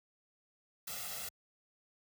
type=noise with comb filter; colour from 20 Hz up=white; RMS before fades=-42 dBFS; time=0.87-1.29 s; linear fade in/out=5 ms; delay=1.5 ms; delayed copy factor=+0.85; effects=high-pass 60 Hz 12 dB/octave